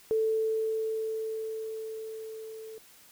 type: tone with level ramp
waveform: sine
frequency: 441.4 Hz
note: A4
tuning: 5 cents sharp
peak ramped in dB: -23 to -41 dBFS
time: 0.11-2.78 s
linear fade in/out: 0 ms
effects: white hiss -56 dBFS RMS until 3.11 s